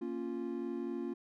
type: chord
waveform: triangle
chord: Bb minor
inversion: none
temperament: equal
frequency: 233.1 / 277.2 / 349.2 Hz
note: Bb3 / Db4 / F4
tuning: 0 / 0 / 0 cents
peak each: -39 / -39 / -37 dBFS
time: 0.01-1.14 s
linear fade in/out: 10 ms
effects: none